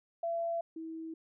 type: tone pair in turn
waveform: sine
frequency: 674 / 323.6 Hz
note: E5 / E4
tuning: +38 / -32 cents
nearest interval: octave + minor second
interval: 1270 cents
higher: first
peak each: -31 / -39 dBFS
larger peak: first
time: 0.23-0.61 / 0.76-1.14 s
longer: neither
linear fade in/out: 5 ms
effects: none